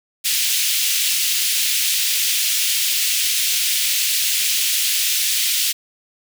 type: high-pass noise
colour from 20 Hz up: pink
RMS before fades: -19 dBFS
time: 0.24-5.73 s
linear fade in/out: 20 ms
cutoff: 2600 Hz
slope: 24 dB/octave
effects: none